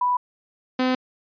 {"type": "tone pair in turn", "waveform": ["sine", "sawtooth"], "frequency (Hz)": [987.8, 255.8], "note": ["B5", "C4"], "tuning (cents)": [0, -39], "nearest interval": "octave + major seventh", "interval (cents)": 2339, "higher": "first", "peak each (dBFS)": [-18, -15], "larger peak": "second", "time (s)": [[0.01, 0.17], [0.79, 0.95]], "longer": "neither", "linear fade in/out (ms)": 5, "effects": ["resampled to 11025 Hz"]}